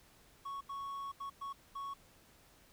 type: tone bursts at uneven times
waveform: triangle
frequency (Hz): 1108.7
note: C#6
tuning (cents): 0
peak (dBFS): -38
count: 5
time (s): 0.45-0.61 / 0.69-1.12 / 1.2-1.3 / 1.41-1.53 / 1.75-1.94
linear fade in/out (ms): 10
effects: pink hiss -64 dBFS RMS until 2.72 s